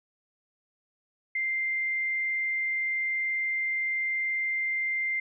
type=tone; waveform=sine; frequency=2093 Hz; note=C7; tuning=in tune; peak=-26 dBFS; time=1.35-5.2 s; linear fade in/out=5 ms; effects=none